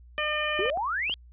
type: harmonic tone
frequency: 604 Hz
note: D5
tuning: 48 cents sharp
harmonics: 1 / 2 / 3 / 4 / 5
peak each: -32 / -33 / -31 / -32 / -33 dBFS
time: 0.18-0.7 s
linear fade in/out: 0 ms
type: exponential sweep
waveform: sine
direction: up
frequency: 354.9 to 3310 Hz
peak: -26 dBFS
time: 0.59-1.14 s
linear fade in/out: 0 ms
type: clicks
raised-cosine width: 1 ms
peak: -27 dBFS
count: 4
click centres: 0.601 / 0.656 / 0.774 / 1.097 s
effects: added 60 Hz sine -48 dBFS peak until 1.32 s + resampled to 8000 Hz